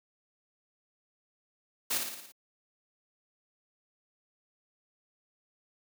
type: noise with echo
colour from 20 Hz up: white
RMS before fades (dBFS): -30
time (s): 1.9-1.98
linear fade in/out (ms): 10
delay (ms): 57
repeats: 6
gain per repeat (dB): -4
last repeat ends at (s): 2.322
effects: high-pass 200 Hz 12 dB/octave